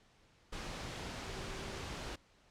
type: tone in noise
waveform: sine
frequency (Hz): 386.9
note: G4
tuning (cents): -23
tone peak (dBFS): -52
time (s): 1.27-1.83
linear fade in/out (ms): 10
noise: pink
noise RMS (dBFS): -43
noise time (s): 0.52-2.16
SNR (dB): -12
effects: pink hiss -67 dBFS RMS until 2.5 s + low-pass 6000 Hz 12 dB/octave